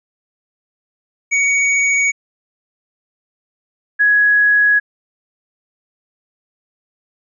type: tone pair in turn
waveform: square / sine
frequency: 2243 / 1672.2 Hz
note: C#7 / G#6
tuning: +20 / +11 cents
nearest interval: perfect fourth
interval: 509 cents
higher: first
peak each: -13 / -9 dBFS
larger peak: second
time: 1.31-2.12 / 3.99-4.8 s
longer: neither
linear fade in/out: 20 ms
effects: resampled to 22050 Hz